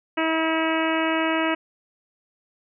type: harmonic tone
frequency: 322 Hz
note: E4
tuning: 41 cents flat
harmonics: 1 / 2 / 3 / 4 / 5 / 6 / 7 / 8 / 9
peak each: -24 / -27 / -29 / -30 / -31 / -32 / -32 / -33 / -34 dBFS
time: 0.17-1.55 s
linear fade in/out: 10 ms
effects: none